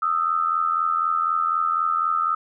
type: tone pair together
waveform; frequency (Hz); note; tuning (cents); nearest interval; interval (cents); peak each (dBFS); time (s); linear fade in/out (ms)
sine; 1239 / 1323; D#6 / E6; -8 / +6; minor second; 114; -22 / -22; 0.02-2.35; 5
effects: none